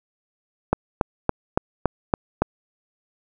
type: click train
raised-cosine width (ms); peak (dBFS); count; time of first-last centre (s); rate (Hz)
1; -3; 7; 0.73-2.42; 3.55
effects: none